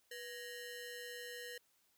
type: ring-modulated tone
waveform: sawtooth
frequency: 1178 Hz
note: D6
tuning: 5 cents sharp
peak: -39 dBFS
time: 0.11-1.58 s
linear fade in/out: 5 ms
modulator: 691 Hz
effects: white hiss -75 dBFS RMS until 1.97 s